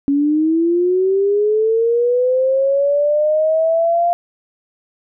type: linear sweep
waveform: sine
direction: up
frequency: 277.2 to 698.5 Hz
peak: -12 dBFS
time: 0.08-4.13 s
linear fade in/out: 0 ms
effects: none